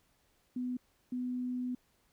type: tone bursts at uneven times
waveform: sine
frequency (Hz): 249.6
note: B3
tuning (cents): +19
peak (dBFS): -33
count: 2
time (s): 0.56-0.77 / 1.12-1.75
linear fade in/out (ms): 5
effects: pink hiss -72 dBFS RMS until 2.12 s